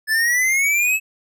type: exponential sweep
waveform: square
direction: up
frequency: 1725 to 2623 Hz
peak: -16 dBFS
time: 0.07-1 s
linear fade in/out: 50 ms
effects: none